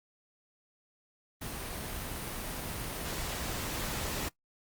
pink noise with level ramp, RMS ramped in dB -39 to -35 dBFS, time 1.41-4.29 s, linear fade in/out 10 ms, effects noise-tail reverb RT60 0.1 s tail -20 dB re dry + Opus 32 kbps

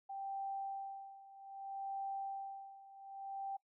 sine tone with tremolo, 784 Hz, G5, in tune, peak -38 dBFS, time 0.09-3.57 s, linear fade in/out 10 ms, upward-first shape sine, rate 0.63 Hz, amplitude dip 85%, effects noise-tail reverb RT60 0.1 s tail -22 dB re dry

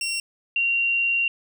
20% pulse / sine tone pair in turn, 2738 / 2759 Hz, F7 / F7, -35 / -22 cents, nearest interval unison, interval 13 cents, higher second, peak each -20 / -19 dBFS, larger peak second, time 0.01-0.2 / 0.56-1.28 s, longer second, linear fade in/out 2 ms, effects none

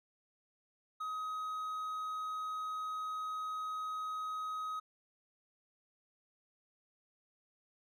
triangle tone, 1263 Hz, D#6, 26 cents sharp, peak -35 dBFS, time 1-4.8 s, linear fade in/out 10 ms, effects none

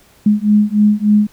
sine beating tone pair, 207.7 / 211.1 Hz, G#3 / G#3, 0 / +29 cents, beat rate 3.4 Hz, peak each -12 dBFS, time 0.26-1.27 s, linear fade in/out 5 ms, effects pink hiss -49 dBFS RMS until 1.32 s

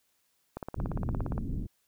click train, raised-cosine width 1 ms, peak -22 dBFS, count 15, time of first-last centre 0.57-1.379 s, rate 17.3 Hz
pink low-pass noise, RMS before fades -33 dBFS, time 0.76-1.67 s, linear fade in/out 10 ms, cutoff 270 Hz, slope 24 dB/octave
effects white hiss -73 dBFS RMS until 1.87 s

